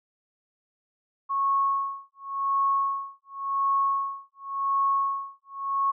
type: tone with tremolo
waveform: sine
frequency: 1100 Hz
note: C#6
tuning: 14 cents flat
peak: -20 dBFS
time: 1.29-5.92 s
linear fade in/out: 20 ms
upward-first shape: sine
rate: 0.91 Hz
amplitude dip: 100%
effects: none